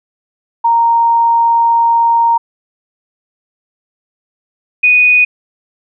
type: tone pair in turn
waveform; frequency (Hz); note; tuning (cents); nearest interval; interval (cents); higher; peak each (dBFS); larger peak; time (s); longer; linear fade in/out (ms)
sine; 929 / 2480; A#5 / D#7; -6 / -6; octave + perfect fourth; 1700; second; -7 / -5; second; 0.64-2.38 / 4.83-5.25; first; 10
effects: none